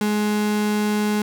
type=tone; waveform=35% pulse; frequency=209.9 Hz; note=G#3; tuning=19 cents sharp; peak=-17 dBFS; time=0.01-1.22 s; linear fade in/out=2 ms; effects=none